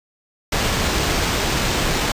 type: noise with sample-and-hold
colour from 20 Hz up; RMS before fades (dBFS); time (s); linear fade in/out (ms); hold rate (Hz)
pink; -20; 0.52-2.12; 5; 11025
effects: resampled to 32000 Hz